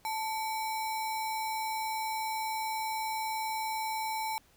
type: tone with sample-and-hold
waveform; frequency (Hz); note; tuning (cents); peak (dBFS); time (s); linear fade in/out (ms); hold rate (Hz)
sine; 880; A5; 0; -31; 0.05-4.38; 0; 3150
effects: pink hiss -64 dBFS RMS until 4.56 s